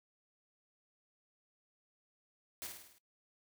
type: noise with echo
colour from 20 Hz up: white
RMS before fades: -43 dBFS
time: 2.62-2.67 s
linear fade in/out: 0 ms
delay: 52 ms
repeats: 6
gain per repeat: -4 dB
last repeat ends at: 2.982 s
effects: noise-tail reverb RT60 0.1 s tail -19 dB re dry